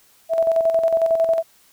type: tone with tremolo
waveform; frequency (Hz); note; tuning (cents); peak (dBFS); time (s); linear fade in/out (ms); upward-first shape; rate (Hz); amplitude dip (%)
sine; 657; E5; -6; -13; 0.29-1.43; 50; square; 11; 50
effects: white hiss -55 dBFS RMS until 1.72 s